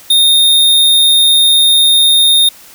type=tone; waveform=square; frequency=3676 Hz; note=A#7; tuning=25 cents flat; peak=-6 dBFS; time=0.1-2.49 s; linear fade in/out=5 ms; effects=white hiss -38 dBFS RMS until 2.74 s